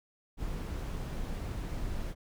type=noise; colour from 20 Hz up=brown; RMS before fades=-36 dBFS; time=0.37-2.15 s; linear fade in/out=50 ms; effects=none